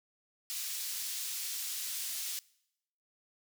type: high-pass noise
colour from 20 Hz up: pink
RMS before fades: -38 dBFS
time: 0.5-2.39 s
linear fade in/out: 0 ms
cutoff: 4300 Hz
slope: 12 dB/octave
effects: noise-tail reverb RT60 0.8 s tail -23 dB re dry